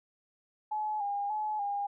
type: tone with vibrato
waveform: sine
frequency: 830.6 Hz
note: G#5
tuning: in tune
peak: -30 dBFS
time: 0.71-1.87 s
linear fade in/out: 10 ms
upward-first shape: square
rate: 1.7 Hz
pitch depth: 46 cents each way
effects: none